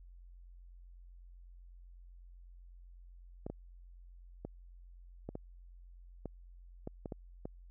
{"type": "clicks", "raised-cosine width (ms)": 2, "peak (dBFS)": -27, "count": 10, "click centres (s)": [3.465, 3.5, 4.45, 5.29, 5.354, 6.257, 6.874, 7.058, 7.122, 7.455], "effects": ["added 44 Hz sine -52 dBFS peak until 7.7 s"]}